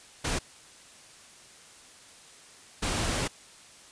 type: noise bursts at uneven times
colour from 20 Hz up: pink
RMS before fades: -29 dBFS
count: 2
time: 0.24-0.39 / 2.82-3.28 s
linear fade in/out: 10 ms
effects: white hiss -52 dBFS RMS until 3.91 s + resampled to 22050 Hz